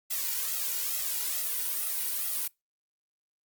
blue noise with flanger, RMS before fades -31 dBFS, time 0.1-2.48 s, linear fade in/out 10 ms, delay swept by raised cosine 1.5 to 2.12 ms, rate 2.3 Hz, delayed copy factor +0.95, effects noise-tail reverb RT60 0.2 s tail -24 dB re dry + Opus 48 kbps

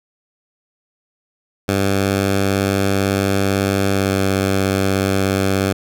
10% pulse tone with pitch glide, 98 to 96.76 Hz, G2 to G2, 0 to -22 cents, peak -7 dBFS, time 1.68-5.73 s, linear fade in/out 10 ms, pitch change -22 cents, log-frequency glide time 3.94-4.12 s, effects none

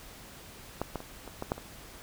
clicks, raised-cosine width 1 ms, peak -16 / -19 / -27 / -28 / -20 / -14 / -27 dBFS, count 7, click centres 0.816 / 0.957 / 1.004 / 1.277 / 1.424 / 1.519 / 1.58 s, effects pink hiss -49 dBFS RMS until 2.02 s

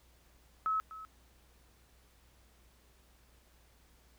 sine tone with echo, 1291 Hz, E6, 37 cents flat, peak -29 dBFS, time 0.66-0.8 s, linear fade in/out 0 ms, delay 250 ms, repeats 1, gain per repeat -15 dB, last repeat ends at 1.05 s, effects added 60 Hz sine -64 dBFS peak until 4.18 s + pink hiss -67 dBFS RMS until 4.18 s

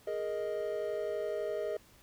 triangle chord, Ab suspended second, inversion none, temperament just, 415.3 / 467.2 / 623 Hz, Ab4 / Bb4 / Eb5, 0 / +4 / +2 cents, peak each -35 / -37 / -34 dBFS, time 0.07-1.77 s, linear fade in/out 5 ms, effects pink hiss -61 dBFS RMS until 2.02 s

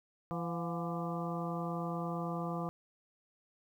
harmonic tone with a mistuned harmonic, 168.9 Hz, E3, 42 cents sharp, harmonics 1 / 2 / 3 / 4 / 5 / 6 / 7, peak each -37 / -43 / -43 / -43 / -48 / -46 / -44 dBFS, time 0.31-2.69 s, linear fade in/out 0 ms, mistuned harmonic 4, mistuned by +71 cents, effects 11-bit

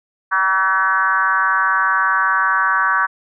sine tone with frequency modulation, 1330 Hz, E6, 15 cents sharp, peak -13 dBFS, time 0.31-3.07 s, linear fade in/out 20 ms, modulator 187 Hz, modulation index 1.9, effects none

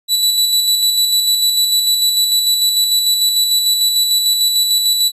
sawtooth tone with tremolo, 3951 Hz, B7, in tune, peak -7 dBFS, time 0.08-5.12 s, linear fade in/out 50 ms, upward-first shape square, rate 6.7 Hz, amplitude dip 35%, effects resampled to 32000 Hz

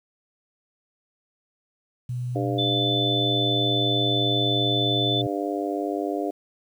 sine tone with pitch glide, 123.5 to 122.29 Hz, B2 to B2, 0 to -17 cents, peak -26 dBFS, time 2.09-5.27 s, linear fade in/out 5 ms, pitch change -17 cents, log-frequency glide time 3.06-3.44 s
harmonic tone, 99.7 Hz, G2, 30 cents sharp, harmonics 3 / 4 / 5 / 6 / 7, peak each -28 / -30 / -33 / -33 / -31 dBFS, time 2.35-6.31 s, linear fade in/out 10 ms
sine tone, 3520 Hz, A7, in tune, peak -23 dBFS, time 2.58-5.22 s, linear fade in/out 10 ms
effects 9-bit

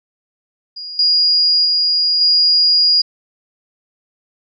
sine tone with level steps, 4866 Hz, D#8, 39 cents flat, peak -26 / -10 / -12 / -9 dBFS, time 0.76-3.02 s, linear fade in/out 10 ms, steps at 0.99 / 1.65 / 2.21 s, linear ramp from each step 2 ms, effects none

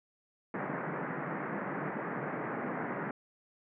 pink band-pass noise, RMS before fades -37 dBFS, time 0.54-3.11 s, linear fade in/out 2 ms, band 140 to 2000 Hz, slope 48 dB/octave, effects none

